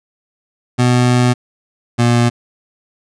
25% pulse tone pair in turn, 123.7 / 119.62 Hz, B2 / A#2, +3 / +45 cents, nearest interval minor second, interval 58 cents, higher first, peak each -6 dBFS, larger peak neither, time 0.78-1.34 / 1.98-2.3 s, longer first, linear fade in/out 20 ms, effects resampled to 22050 Hz

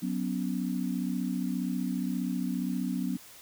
sine chord, F# suspended fourth, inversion none, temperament equal with one note detuned, 185 / 246.9 / 281.9 Hz, F#3 / B3 / C#4, 0 / 0 / +29 cents, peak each -32 / -32 / -35 dBFS, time 0.02-3.17 s, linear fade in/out 10 ms, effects white hiss -51 dBFS RMS until 3.41 s

